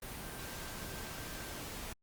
sine tone in noise, 1568 Hz, G6, in tune, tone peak -54 dBFS, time 0.23-1.61 s, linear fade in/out 5 ms, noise pink, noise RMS -44 dBFS, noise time 0.02-1.93 s, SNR -13 dB, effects Opus 32 kbps

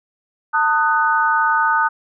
sine chord, D# diminished, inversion second, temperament just, 896 / 1244.5 / 1493.4 Hz, A5 / D#6 / F#6, +31 / 0 / +16 cents, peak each -18 dBFS, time 0.53-1.89 s, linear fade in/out 20 ms, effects none

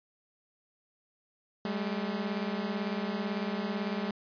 sawtooth beating tone pair, 196 / 214 Hz, G3 / A3, 0 / -48 cents, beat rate 18 Hz, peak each -30 dBFS, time 1.65-4.11 s, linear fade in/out 2 ms, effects resampled to 11025 Hz

